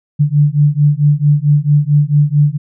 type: beating tone pair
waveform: sine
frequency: 144.6 / 149.1 Hz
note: D3 / D3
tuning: -27 / +27 cents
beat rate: 4.5 Hz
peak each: -11 dBFS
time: 0.19-2.58 s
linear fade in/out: 20 ms
effects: none